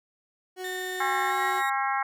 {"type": "tone", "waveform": "30% pulse", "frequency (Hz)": 370, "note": "F#4", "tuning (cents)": 0, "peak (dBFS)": -31, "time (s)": [0.56, 1.63], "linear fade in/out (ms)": 50}
{"type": "tone with pitch glide", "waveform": "35% pulse", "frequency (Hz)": [1815, 1895.4], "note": ["A#6", "A#6"], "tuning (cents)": [-47, 28], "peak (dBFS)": -32, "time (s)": [0.64, 1.7], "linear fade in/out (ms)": 5, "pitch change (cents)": 75, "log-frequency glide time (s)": [1.28, 1.34]}
{"type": "harmonic tone", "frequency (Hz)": 270, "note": "C#4", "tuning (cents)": -45, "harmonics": [3, 4, 5, 6, 7, 8], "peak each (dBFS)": [-28, -30, -32, -34, -35, -36], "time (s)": [1, 2.03], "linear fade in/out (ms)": 5}
{"effects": []}